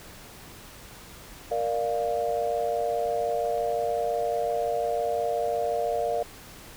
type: chord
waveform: sine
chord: Bb major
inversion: none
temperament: equal with one note detuned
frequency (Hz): 466.2 / 592.8 / 698.5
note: Bb4 / D5 / F5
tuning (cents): 0 / +16 / 0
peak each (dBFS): -29 / -29 / -28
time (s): 1.51-6.23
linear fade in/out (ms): 5
effects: pink hiss -46 dBFS RMS until 6.76 s